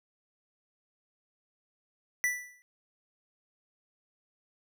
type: tone with exponential decay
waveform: square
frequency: 1973 Hz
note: B6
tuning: 2 cents flat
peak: -24 dBFS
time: 2.24-2.62 s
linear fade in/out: 0 ms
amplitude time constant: 82 ms
effects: none